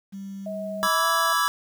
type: tone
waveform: sine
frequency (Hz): 196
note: G3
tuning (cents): 0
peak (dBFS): -33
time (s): 0.12-0.88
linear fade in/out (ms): 20
type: tone with pitch glide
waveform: sine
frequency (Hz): 638 to 662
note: D#5 to E5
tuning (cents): +43 to +7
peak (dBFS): -30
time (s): 0.46-1.33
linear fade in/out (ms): 5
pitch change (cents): +64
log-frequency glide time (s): 0.94-1.07
type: chord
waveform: square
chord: E dominant seventh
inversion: second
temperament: equal with one note detuned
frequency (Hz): 987.8 / 1157.1 / 1318.5 / 1661.2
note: B5 / D6 / E6 / G#6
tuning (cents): 0 / -26 / 0 / 0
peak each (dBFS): -28 / -25 / -27 / -27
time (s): 0.83-1.48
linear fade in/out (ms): 0
effects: 9-bit